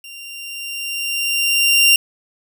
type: tone with level ramp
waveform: sawtooth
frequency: 2777 Hz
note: F7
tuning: 10 cents flat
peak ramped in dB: -31 to -5 dBFS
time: 0.04-1.96 s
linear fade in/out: 2 ms
effects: none